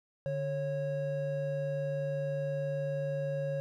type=tone pair together; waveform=triangle; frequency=146.83 / 548.6 Hz; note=D3 / C#5; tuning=0 / -18 cents; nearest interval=octave + major seventh; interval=2282 cents; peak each=-33 / -31 dBFS; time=0.26-3.6 s; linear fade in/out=0 ms; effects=none